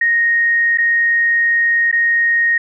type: tone with dropouts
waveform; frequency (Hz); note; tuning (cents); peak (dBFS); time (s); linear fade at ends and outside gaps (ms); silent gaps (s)
sine; 1864.7; A#6; 0; -11; 0.01-2.58; 5; 0.775-0.783 / 1.915-1.926
effects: none